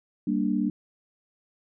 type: chord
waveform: sine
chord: G minor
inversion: none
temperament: equal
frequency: 196 / 233.1 / 293.7 Hz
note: G3 / Bb3 / D4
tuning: 0 / 0 / 0 cents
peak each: -27 dBFS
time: 0.27-0.7 s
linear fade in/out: 5 ms
effects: none